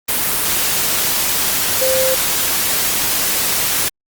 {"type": "tone in noise", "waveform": "sine", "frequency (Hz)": 522, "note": "C5", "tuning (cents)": -4, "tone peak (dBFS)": -15, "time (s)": [1.81, 2.15], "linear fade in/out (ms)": 10, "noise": "white", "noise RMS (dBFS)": -17, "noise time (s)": [0.08, 3.89], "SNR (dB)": -1, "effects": ["Opus 32 kbps"]}